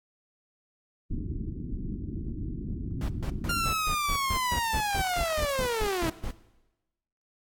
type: low-pass noise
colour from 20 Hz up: pink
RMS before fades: -34 dBFS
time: 1.1-3.68 s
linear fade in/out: 5 ms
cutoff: 340 Hz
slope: 48 dB/octave
type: noise bursts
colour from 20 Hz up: brown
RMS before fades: -31 dBFS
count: 16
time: 3.01-6.31 s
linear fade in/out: 2 ms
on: 75 ms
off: 140 ms
type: linear sweep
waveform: sawtooth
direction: down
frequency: 1405 to 311.1 Hz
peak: -23 dBFS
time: 3.49-6.1 s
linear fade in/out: 5 ms
effects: noise-tail reverb RT60 1.0 s tail -17 dB re dry + AAC 64 kbps